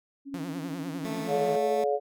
sine tone with tremolo, 277.2 Hz, C#4, in tune, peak -31 dBFS, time 0.25-1.3 s, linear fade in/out 50 ms, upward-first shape sine, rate 13 Hz, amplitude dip 65%
sawtooth tone with vibrato, 166.6 Hz, E3, 19 cents sharp, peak -32 dBFS, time 0.34-1.56 s, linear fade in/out 0 ms, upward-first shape triangle, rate 10 Hz, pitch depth 160 cents each way
15% pulse tone, 220 Hz, A3, in tune, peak -28 dBFS, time 1.05-1.84 s, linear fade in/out 0 ms
harmonic tone, 142.2 Hz, C#3, 45 cents sharp, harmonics 3 / 4 / 5, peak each -27 / -28 / -29 dBFS, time 1.27-2 s, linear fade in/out 50 ms
effects none

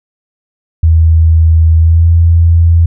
sine tone with pitch glide, 81 to 83.81 Hz, E2 to E2, -30 to +29 cents, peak -3 dBFS, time 0.83-2.86 s, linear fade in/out 5 ms, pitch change +59 cents, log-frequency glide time 1.79-2.08 s, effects none

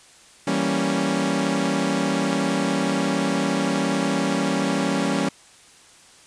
sawtooth chord, E diminished seventh, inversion none, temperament equal, 164.81 / 196 / 233.1 / 277.2 Hz, E3 / G3 / Bb3 / Db4, 0 / 0 / 0 / 0 cents, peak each -25 / -21 / -24 / -20 dBFS, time 0.47-5.29 s, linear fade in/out 5 ms, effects white hiss -50 dBFS RMS until 6.26 s + resampled to 22050 Hz

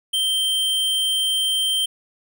square tone, 3136 Hz, G7, in tune, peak -19 dBFS, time 0.13-1.86 s, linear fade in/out 10 ms, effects none

